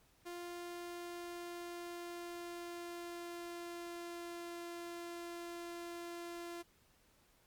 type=tone with pitch glide; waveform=sawtooth; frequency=348.8 to 343.8 Hz; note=F4 to F4; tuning=-2 to -27 cents; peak=-40 dBFS; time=0.25-6.63 s; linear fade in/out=20 ms; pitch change=-25 cents; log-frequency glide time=0.53-4.56 s; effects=pink hiss -70 dBFS RMS until 7.46 s + MP3 96 kbps